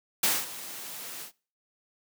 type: noise with ADSR envelope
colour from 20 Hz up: white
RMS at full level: -23 dBFS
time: 0.23-1.32 s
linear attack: 6 ms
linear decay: 220 ms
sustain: -17 dB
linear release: 91 ms
effects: noise-tail reverb RT60 0.4 s tail -23 dB re dry + high-pass 150 Hz 12 dB/octave